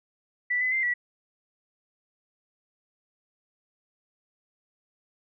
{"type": "tone with pitch steps", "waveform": "sine", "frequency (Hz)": [1970, 2015, 2087, 1950], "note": ["B6", "B6", "C7", "B6"], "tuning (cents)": [-5, 34, -5, -23], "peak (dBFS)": -23, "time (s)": [0.5, 0.94], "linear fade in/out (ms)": 10, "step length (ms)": 110, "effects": []}